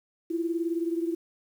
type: beating tone pair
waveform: sine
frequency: 332.3 / 351.3 Hz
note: E4 / F4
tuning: +14 / +10 cents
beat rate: 19 Hz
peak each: -27 / -32 dBFS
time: 0.3-1.15 s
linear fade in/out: 10 ms
effects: 9-bit